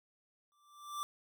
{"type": "tone with exponential growth", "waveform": "square", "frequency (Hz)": 1174.7, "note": "D6", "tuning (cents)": 0, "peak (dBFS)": -35, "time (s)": [0.52, 1.03], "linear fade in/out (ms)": 0, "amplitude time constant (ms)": 110, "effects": []}